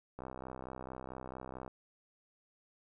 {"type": "click train", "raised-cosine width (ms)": 1, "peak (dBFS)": -30, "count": 97, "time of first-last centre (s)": [0.19, 1.678], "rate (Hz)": 64.5, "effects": []}